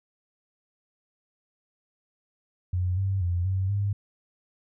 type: tone with pitch steps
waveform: sine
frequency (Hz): 90.5 / 96.8 / 87.9 / 95 / 100.8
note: F#2 / G2 / F2 / F#2 / G2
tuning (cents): -38 / -21 / +12 / +46 / +49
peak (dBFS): -23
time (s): 2.73-3.93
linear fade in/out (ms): 5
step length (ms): 240
effects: none